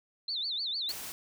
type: tone with vibrato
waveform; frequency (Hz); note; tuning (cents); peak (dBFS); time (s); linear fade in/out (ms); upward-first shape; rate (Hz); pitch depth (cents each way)
sine; 4000; B7; +21; -31; 0.28-0.92; 5; sine; 6.6; 230
type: noise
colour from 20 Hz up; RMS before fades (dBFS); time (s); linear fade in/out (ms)
white; -41; 0.89-1.12; 0
effects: none